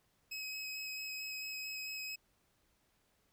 25% pulse tone with vibrato, 2550 Hz, D#7, 42 cents sharp, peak -37 dBFS, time 0.31-2.16 s, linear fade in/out 10 ms, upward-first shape square, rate 4.5 Hz, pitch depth 8 cents each way, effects pink hiss -75 dBFS RMS until 3.32 s

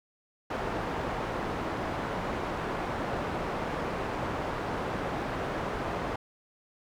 white low-pass noise, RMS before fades -33 dBFS, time 0.5-6.16 s, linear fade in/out 5 ms, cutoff 960 Hz, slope 12 dB/octave, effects none

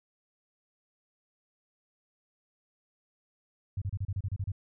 sine tone bursts, 97.1 Hz, G2, 16 cents flat, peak -29 dBFS, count 10, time 3.77-4.519 s, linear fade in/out 5 ms, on 47 ms, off 31 ms, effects none

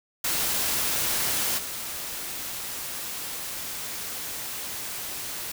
white noise with level steps, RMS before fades -26 / -34 dBFS, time 0.24-5.52 s, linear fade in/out 5 ms, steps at 1.57 s, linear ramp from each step 20 ms, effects none

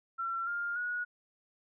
sine tone with pitch steps, 1356 / 1404.6 / 1455 Hz, E6 / F6 / F#6, +49 / +10 / -29 cents, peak -32 dBFS, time 0.18-1.05 s, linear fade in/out 20 ms, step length 290 ms, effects none

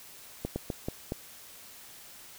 slowing click train, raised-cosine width 2 ms, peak -18 dBFS, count 5, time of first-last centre 0.45-1.121 s, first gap 110 ms, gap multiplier 1.29, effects white hiss -50 dBFS RMS until 2.38 s

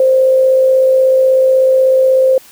sine tone with amplitude modulation, 523.3 Hz, C5, in tune, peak -5 dBFS, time 0-2.38 s, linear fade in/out 2 ms, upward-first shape sine, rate 56.3 Hz, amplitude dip 30%, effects white hiss -41 dBFS RMS until 2.51 s

